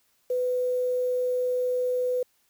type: tone with quantisation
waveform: sine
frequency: 499.9 Hz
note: B4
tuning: 21 cents sharp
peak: -23 dBFS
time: 0.3-2.23 s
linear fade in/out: 5 ms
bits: 8
effects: white hiss -68 dBFS RMS until 2.49 s